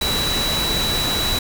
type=tone in noise; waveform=sine; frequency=3930 Hz; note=B7; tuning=9 cents flat; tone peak=-21 dBFS; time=0.01-1.39 s; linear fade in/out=5 ms; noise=pink; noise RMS=-23 dBFS; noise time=0.01-1.39 s; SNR=-1 dB; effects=none